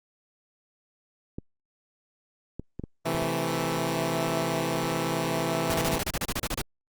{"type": "clicks", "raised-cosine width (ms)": 3, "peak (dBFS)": -21, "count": 6, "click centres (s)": [1.385, 2.596, 2.796, 2.838, 3.148, 3.224]}
{"type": "chord", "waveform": "10% pulse", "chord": "A minor", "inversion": "first", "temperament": "equal", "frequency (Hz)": [130.81, 164.81, 220], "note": ["C3", "E3", "A3"], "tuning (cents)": [0, 0, 0], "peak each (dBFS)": [-23, -20, -25], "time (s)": [3.05, 5.99], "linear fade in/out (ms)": 10}
{"type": "noise bursts", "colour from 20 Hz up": "pink", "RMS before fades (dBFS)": -29, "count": 13, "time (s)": [5.7, 6.615], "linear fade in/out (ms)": 0, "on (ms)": 39, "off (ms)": 34}
{"effects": ["Opus 32 kbps"]}